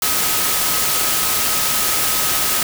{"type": "tone in noise", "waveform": "sine", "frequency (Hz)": 1269, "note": "D#6", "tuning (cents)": 34, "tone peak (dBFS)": -29, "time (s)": [0.02, 2.63], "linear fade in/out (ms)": 2, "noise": "white", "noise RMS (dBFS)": -18, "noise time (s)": [0.02, 2.63], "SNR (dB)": -14, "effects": []}